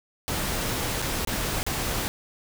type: noise with dropouts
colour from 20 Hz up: pink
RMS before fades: -28 dBFS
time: 0.28-2.08 s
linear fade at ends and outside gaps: 0 ms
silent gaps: 1.019-1.024 / 1.249-1.273 / 1.63-1.665 s
effects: none